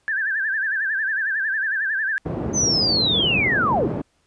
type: tone with vibrato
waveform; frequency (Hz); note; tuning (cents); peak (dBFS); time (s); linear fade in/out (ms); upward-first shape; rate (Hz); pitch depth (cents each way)
sine; 1661.2; G#6; 0; -20; 0.08-2.18; 0; sine; 11; 130
type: band-pass noise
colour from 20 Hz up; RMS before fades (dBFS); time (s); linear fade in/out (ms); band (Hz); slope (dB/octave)
pink; -26; 2.25-4.02; 10; 120 to 510; 12
type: linear sweep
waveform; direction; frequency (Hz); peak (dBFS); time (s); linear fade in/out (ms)
sine; down; 6272 to 146.83; -17; 2.53-3.9; 50
effects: pink hiss -65 dBFS RMS until 4.26 s + resampled to 22050 Hz